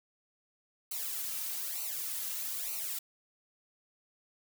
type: noise with flanger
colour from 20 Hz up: blue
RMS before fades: -37 dBFS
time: 0.91-2.99 s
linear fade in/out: 5 ms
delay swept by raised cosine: 0.58 to 2.78 ms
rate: 1.1 Hz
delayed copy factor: -0.85
effects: none